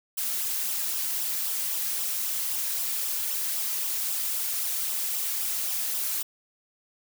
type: noise with flanger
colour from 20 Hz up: blue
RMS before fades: -29 dBFS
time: 0.17-6.23 s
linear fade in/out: 10 ms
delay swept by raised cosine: 0.45 to 2.75 ms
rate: 3.8 Hz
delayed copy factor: -0.55
effects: none